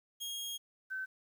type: tone pair in turn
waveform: sawtooth / sine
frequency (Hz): 3262 / 1532.8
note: G#7 / G6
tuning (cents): -32 / -39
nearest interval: octave + minor second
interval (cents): 1307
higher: first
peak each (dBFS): -35 / -36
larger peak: first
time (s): 0.2-0.58 / 0.9-1.06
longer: first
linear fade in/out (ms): 20
effects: 11-bit